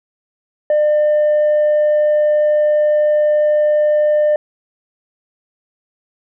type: tone with tanh clipping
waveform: sine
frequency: 601 Hz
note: D5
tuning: 40 cents sharp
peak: -11 dBFS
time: 0.7-4.36 s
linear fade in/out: 2 ms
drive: 1 dB
effects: none